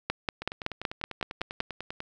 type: two click trains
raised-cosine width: 0.3 ms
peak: -11 / -20 dBFS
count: 9 / 17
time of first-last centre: 0.1-1.604 / 0.42-2.004 s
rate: 5.32 / 10.1 Hz
effects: none